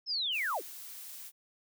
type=linear sweep; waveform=sine; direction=down; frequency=5340 to 246.9 Hz; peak=-30 dBFS; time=0.06-0.62 s; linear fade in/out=50 ms
type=noise; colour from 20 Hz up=blue; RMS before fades=-46 dBFS; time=0.31-1.32 s; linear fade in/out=50 ms
effects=none